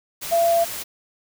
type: tone in noise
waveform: sine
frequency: 677 Hz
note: E5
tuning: 46 cents sharp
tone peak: -15 dBFS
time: 0.31-0.65 s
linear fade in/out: 20 ms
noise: white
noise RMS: -31 dBFS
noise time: 0.21-0.84 s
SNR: +13 dB
effects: none

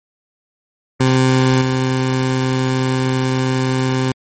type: tone with level steps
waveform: 20% pulse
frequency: 130 Hz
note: C3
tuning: 11 cents flat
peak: -6 / -10 dBFS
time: 1-4.12 s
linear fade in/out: 5 ms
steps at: 1.61 s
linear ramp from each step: 10 ms
effects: MP3 32 kbps

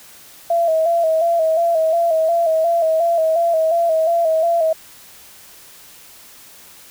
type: tone with vibrato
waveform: sine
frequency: 659.3 Hz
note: E5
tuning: in tune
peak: -13 dBFS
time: 0.5-4.73 s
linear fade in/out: 5 ms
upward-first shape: square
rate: 2.8 Hz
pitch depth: 51 cents each way
effects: white hiss -43 dBFS RMS until 6.9 s

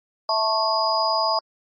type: tone cluster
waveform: sine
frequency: 655 / 884 / 1096 / 4931 Hz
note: E5 / A5 / C#6 / D#8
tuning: -11 / +8 / -20 / -16 cents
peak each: -24 dBFS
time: 0.29-1.39 s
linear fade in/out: 2 ms
effects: MP3 32 kbps

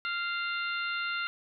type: harmonic tone with a mistuned harmonic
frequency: 695 Hz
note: F5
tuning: 9 cents flat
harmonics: 2 / 3 / 4 / 5 / 6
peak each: -32 / -38 / -38 / -42 / -44 dBFS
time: 0.05-1.27 s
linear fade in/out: 0 ms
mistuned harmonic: 5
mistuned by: +60 cents
effects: none

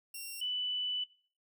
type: tone pair in turn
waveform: 5% pulse / sine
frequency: 2745 / 2984 Hz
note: F7 / F#7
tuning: -31 / +14 cents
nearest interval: minor second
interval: 145 cents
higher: second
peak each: -32 / -33 dBFS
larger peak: first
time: 0.14-0.41 / 0.41-1.04 s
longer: second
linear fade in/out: 5 ms
effects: noise-tail reverb RT60 0.4 s tail -17 dB re dry

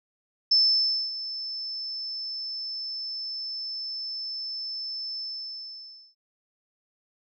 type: tone with ADSR envelope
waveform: sine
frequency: 5274 Hz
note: E8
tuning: in tune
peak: -16 dBFS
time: 0.51-6.15 s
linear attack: 8 ms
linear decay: 590 ms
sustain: -15 dB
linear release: 960 ms
effects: none

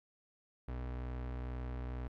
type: tone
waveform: 35% pulse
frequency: 62.2 Hz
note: B1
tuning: 13 cents sharp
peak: -37 dBFS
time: 0.68-2.08 s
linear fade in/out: 5 ms
effects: low-pass 2000 Hz 12 dB/octave + 13-bit

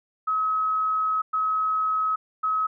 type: tone bursts at uneven times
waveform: sine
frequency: 1279 Hz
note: D#6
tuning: 47 cents sharp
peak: -21 dBFS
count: 3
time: 0.27-1.22 / 1.33-2.16 / 2.43-2.67 s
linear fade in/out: 10 ms
effects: none

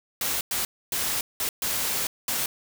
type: noise bursts at uneven times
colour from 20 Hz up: white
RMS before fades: -27 dBFS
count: 6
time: 0.21-0.41 / 0.51-0.65 / 0.92-1.21 / 1.4-1.49 / 1.62-2.07 / 2.28-2.46 s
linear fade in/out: 2 ms
effects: none

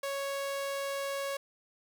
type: tone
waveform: sawtooth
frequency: 554.4 Hz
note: C#5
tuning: in tune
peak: -29 dBFS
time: 0.03-1.37 s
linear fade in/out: 5 ms
effects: none

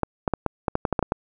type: clicks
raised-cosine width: 1 ms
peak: -7 dBFS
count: 11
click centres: 0.033 / 0.278 / 0.337 / 0.463 / 0.682 / 0.754 / 0.852 / 0.927 / 0.992 / 1.027 / 1.121 s
effects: none

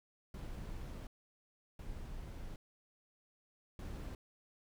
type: noise bursts at uneven times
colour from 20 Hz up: brown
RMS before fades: -45 dBFS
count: 3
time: 0.34-1.07 / 1.79-2.56 / 3.79-4.15 s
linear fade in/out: 2 ms
effects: none

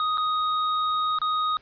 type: tone with dropouts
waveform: square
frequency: 1248 Hz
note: D#6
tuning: 5 cents sharp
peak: -23 dBFS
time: 0-1.57 s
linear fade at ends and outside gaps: 1 ms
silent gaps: 0.174-0.18 / 1.187-1.216 s
effects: pink hiss -56 dBFS RMS until 1.61 s + resampled to 11025 Hz

